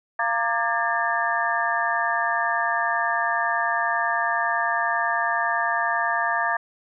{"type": "tone cluster", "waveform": "sine", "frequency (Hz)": [691, 925, 1183, 1639, 1789], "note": ["F5", "A#5", "D6", "G#6", "A6"], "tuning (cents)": [-19, -14, 12, -23, 28], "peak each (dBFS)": -27, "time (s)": [0.19, 6.57], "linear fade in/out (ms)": 5, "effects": []}